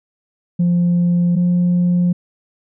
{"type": "tone pair in turn", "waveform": "sine", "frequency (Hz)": [174.61, 176.84], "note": ["F3", "F3"], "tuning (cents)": [0, 22], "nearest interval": "unison", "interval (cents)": 22, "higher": "second", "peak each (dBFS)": -10, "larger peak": "neither", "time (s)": [[0.59, 1.36], [1.36, 2.13]], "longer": "neither", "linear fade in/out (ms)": 10, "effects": ["tanh soft clip ceiling -10 dBFS"]}